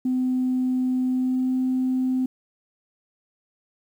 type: tone with pitch glide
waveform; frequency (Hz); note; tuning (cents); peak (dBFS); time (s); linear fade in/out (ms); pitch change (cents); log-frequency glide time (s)
sine; 255.1 to 257.3; C4 to C4; -44 to -29; -19; 0.05-2.26; 5; +15; 1.07-1.58
effects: tanh soft clip ceiling -16 dBFS + 9-bit